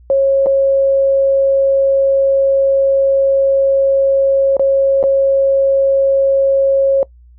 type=tone with dropouts; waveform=sine; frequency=545 Hz; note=C#5; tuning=29 cents flat; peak=-8 dBFS; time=0.1-7.03 s; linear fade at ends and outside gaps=1 ms; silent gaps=0.461-0.467 / 4.568-4.595 / 5.029-5.038 s; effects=noise-tail reverb RT60 0.1 s tail -22 dB re dry + added 60 Hz sine -40 dBFS peak until 7.38 s